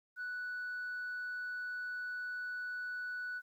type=tone; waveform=sine; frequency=1481 Hz; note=F#6; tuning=1 cent sharp; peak=-36 dBFS; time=0.16-3.42 s; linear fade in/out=50 ms; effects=tanh soft clip ceiling -36 dBFS + 12-bit